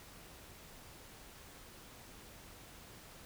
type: silence
effects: pink hiss -55 dBFS RMS until 3.25 s